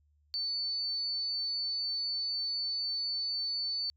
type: tone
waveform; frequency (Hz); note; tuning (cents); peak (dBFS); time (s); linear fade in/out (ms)
sine; 4502; C#8; +26; -31; 0.34-3.9; 0
effects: added 74 Hz sine -66 dBFS peak until 3.96 s